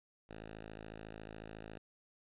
5% pulse tone, 54 Hz, A1, 32 cents flat, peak -36 dBFS, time 0.29-1.78 s, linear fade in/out 5 ms, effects resampled to 8000 Hz

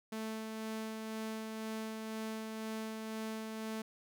sawtooth tone with tremolo, 220 Hz, A3, in tune, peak -34 dBFS, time 0.12-3.82 s, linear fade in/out 5 ms, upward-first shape sine, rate 2 Hz, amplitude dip 30%, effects none

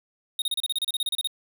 square tone bursts, 3729 Hz, A#7, in tune, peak -24 dBFS, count 15, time 0.39-1.273 s, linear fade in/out 2 ms, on 29 ms, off 32 ms, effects none

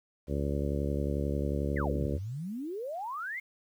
harmonic tone, 71.2 Hz, C#2, 47 cents sharp, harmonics 1 / 2 / 3 / 4 / 5 / 6 / 7 / 8, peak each -32 / -35 / -37 / -38 / -39 / -40 / -40 / -41 dBFS, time 0.27-2.19 s, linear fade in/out 50 ms
sine exponential two-way sweep, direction down then up, 2200 to 69.1 to 2200 Hz, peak -34 dBFS, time 1.76-3.4 s, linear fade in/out 10 ms, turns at 2.09 s
effects 10-bit

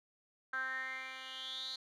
10% pulse tone with band-pass filter sweep, 261.6 Hz, C4, in tune, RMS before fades -42 dBFS, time 0.53-1.76 s, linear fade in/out 5 ms, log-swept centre 1500 to 4200 Hz, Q 8.2, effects none

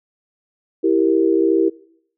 sine chord, E diminished, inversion none, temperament equal, 329.6 / 392 / 466.2 Hz, E4 / G4 / Bb4, 0 / 0 / 0 cents, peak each -16 / -17 / -20 dBFS, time 0.83-1.7 s, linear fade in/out 20 ms, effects noise-tail reverb RT60 0.7 s tail -23 dB re dry

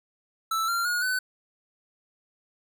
square tone with pitch steps, 1321 / 1380.3 / 1442.2 / 1506.9 Hz, E6 / F6 / F#6 / F#6, +3 / -21 / -45 / +31 cents, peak -25 dBFS, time 0.51-1.19 s, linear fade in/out 5 ms, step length 170 ms, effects none

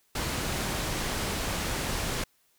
pink low-pass noise, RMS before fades -31 dBFS, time 0.15-2.24 s, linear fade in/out 5 ms, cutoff 11000 Hz, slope 12 dB/octave, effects white hiss -68 dBFS RMS until 2.58 s

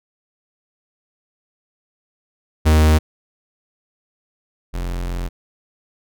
45% pulse tone pair in turn, 77.78 / 43.97 Hz, D#2 / F1, 0 / +13 cents, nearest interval minor seventh, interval 987 cents, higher first, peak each -10 / -22 dBFS, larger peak first, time 2.65-2.99 / 4.73-5.29 s, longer second, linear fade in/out 20 ms, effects none

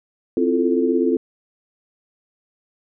sine chord, F major seventh, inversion second, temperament equal with one note detuned, 261.6 / 332.3 / 349.2 / 440 Hz, C4 / E4 / F4 / A4, 0 / +14 / 0 / 0 cents, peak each -20 / -23 / -21 / -21 dBFS, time 0.37-1.17 s, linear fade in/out 2 ms, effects none

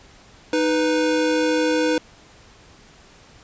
square tone pair together, 310.9 / 493.9 Hz, D#4 / B4, -1 / 0 cents, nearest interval minor sixth, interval 801 cents, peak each -21 dBFS, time 0.53-1.98 s, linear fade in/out 2 ms, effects pink hiss -49 dBFS RMS until 3.43 s + resampled to 16000 Hz

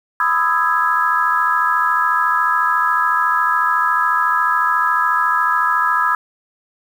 sine chord, E major seventh, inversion second, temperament equal with one note detuned, 998.1 / 1244.5 / 1318.5 / 1661.2 Hz, B5 / D#6 / E6 / G#6, +18 / 0 / 0 / 0 cents, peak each -19 dBFS, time 0.2-6.15 s, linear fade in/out 2 ms, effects 7-bit

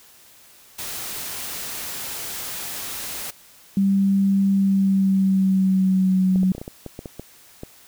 white noise, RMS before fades -31 dBFS, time 0.78-3.31 s, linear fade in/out 10 ms
sine tone with pitch glide, 196 to 186.72 Hz, G3 to F#3, 0 to +16 cents, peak -15 dBFS, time 3.77-6.52 s, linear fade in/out 2 ms, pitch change -84 cents, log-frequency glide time 4.52-6.24 s
clicks, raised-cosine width 2 ms, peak -19 dBFS, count 11, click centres 6.359 / 6.432 / 6.55 / 6.581 / 6.615 / 6.679 / 6.863 / 6.991 / 7.058 / 7.196 / 7.634 s
effects white hiss -50 dBFS RMS until 7.87 s

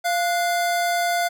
square tone pair together, 695 / 1466.3 Hz, F5 / F#6, -9 / -16 cents, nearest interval octave + minor second, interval 1293 cents, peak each -21 / -28 dBFS, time 0.04-1.29 s, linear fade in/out 20 ms, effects none

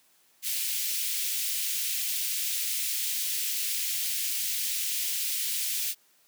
white high-pass noise, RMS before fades -30 dBFS, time 0.42-5.95 s, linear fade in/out 50 ms, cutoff 2300 Hz, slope 24 dB/octave, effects white hiss -64 dBFS RMS until 6.27 s + high-pass 150 Hz 12 dB/octave

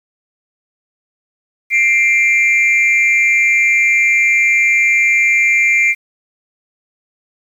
sine tone pair together, 2100 / 2360 Hz, C7 / D7, +6 / +8 cents, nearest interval major second, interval 202 cents, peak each -10 dBFS, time 1.7-5.95 s, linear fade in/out 50 ms, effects tanh soft clip ceiling -6 dBFS + 7-bit

